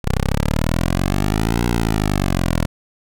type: exponential two-way sweep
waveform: 10% pulse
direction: up then down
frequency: 30.87 to 60 to 40.06 Hz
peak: -8 dBFS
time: 0.04-2.66 s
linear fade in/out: 10 ms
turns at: 1.66 s
effects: none